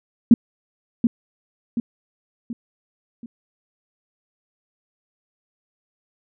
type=tone with echo; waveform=sine; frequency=234.2 Hz; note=A#3; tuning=8 cents sharp; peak=-5 dBFS; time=0.31-0.34 s; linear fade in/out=2 ms; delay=730 ms; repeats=4; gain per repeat=-7 dB; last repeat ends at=3.26 s; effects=none